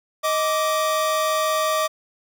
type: tone pair together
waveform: 45% pulse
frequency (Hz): 627 / 1168.3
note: D#5 / D6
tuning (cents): +13 / -9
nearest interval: major seventh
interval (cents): 1078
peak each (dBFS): -22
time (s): 0.23-1.88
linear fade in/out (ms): 20
effects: none